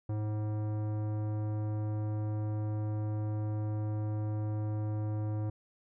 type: tone with tanh clipping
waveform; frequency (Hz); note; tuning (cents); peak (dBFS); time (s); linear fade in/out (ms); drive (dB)
sine; 106.5; G#2; +44; -33; 0.09-5.5; 5; 16
effects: none